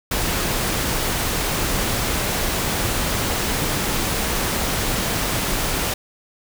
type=noise; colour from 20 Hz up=pink; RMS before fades=-22 dBFS; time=0.11-5.94 s; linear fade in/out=5 ms; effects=none